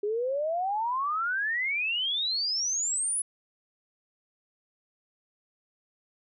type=exponential sweep; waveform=sine; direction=up; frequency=402.3 to 10350 Hz; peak=-26 dBFS; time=0.03-3.22 s; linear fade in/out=5 ms; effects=none